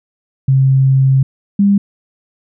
sine tone pair in turn, 133.8 / 200.5 Hz, C3 / G3, +39 / +39 cents, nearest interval perfect fifth, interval 700 cents, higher second, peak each -7 dBFS, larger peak neither, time 0.48-1.23 / 1.59-1.78 s, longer first, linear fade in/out 5 ms, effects none

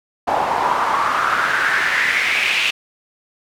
pink noise with band-pass filter sweep, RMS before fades -18 dBFS, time 0.27-2.71 s, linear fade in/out 10 ms, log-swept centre 780 to 2700 Hz, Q 4.2, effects none

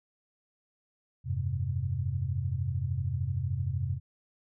sine chord, F suspended second, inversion none, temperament equal with one note detuned, 87.31 / 100.41 / 130.81 Hz, F2 / G2 / C3, 0 / +42 / 0 cents, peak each -33 / -33 / -32 dBFS, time 1.24-4 s, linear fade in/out 50 ms, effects none

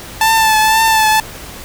sawtooth tone with vibrato, 880 Hz, A5, in tune, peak -5 dBFS, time 0.21-1.2 s, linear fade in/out 2 ms, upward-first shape triangle, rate 2 Hz, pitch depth 37 cents each way, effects pink hiss -31 dBFS RMS until 1.64 s

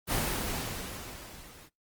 pink noise with level ramp, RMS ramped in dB -27 to -53 dBFS, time 0.07-1.7 s, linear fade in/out 50 ms, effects noise-tail reverb RT60 0.2 s tail -23 dB re dry + Opus 24 kbps

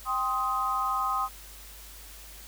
sine chord, C minor, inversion second, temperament just, 784.9 / 1046.5 / 1255.8 Hz, G5 / C6 / Eb6, +2 / 0 / +16 cents, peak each -33 / -30 / -28 dBFS, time 0.05-1.29 s, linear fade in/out 50 ms, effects added 50 Hz sine -48 dBFS peak until 2.47 s + white hiss -48 dBFS RMS until 2.47 s

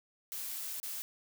blue noise with dropouts, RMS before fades -40 dBFS, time 0.32-1.02 s, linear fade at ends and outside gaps 0 ms, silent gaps 0.8-0.831 s, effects none

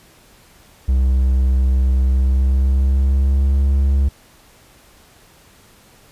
triangle tone with pitch glide, 64.9 to 68.64 Hz, C2 to C#2, -13 to -16 cents, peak -10 dBFS, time 0.88-4.09 s, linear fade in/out 10 ms, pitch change +97 cents, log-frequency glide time 2.03-3.57 s, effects pink hiss -49 dBFS RMS until 6.11 s + resampled to 32000 Hz

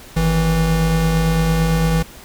square tone pair together, 51.4 / 163.1 Hz, G#1 / E3, -17 / -18 cents, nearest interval octave + minor sixth, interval 1999 cents, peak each -20 / -16 dBFS, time 0.16-2.03 s, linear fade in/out 10 ms, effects pink hiss -40 dBFS RMS until 2.24 s

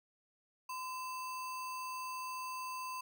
sine tone with sample-and-hold, 1023 Hz, C6, 39 cents flat, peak -39 dBFS, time 0.69-3.01 s, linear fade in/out 5 ms, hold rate 3675 Hz, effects none

